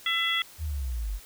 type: harmonic tone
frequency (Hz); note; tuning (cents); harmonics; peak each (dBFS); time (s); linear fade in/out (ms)
670; E5; +28; 2 / 3 / 4 / 5; -33 / -28 / -35 / -27; 0.06-0.42; 2
type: linear sweep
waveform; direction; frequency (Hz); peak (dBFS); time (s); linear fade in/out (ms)
sine; down; 81.5 to 44.62; -28; 0.58-1.2; 50
effects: white hiss -50 dBFS RMS until 1.25 s